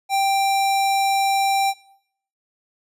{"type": "tone with sample-and-hold", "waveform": "sine", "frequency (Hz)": 784, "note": "G5", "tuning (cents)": 0, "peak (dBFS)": -16, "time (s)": [0.09, 1.74], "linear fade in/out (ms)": 50, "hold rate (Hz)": 3150, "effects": ["noise-tail reverb RT60 0.7 s tail -21 dB re dry", "resampled to 32000 Hz"]}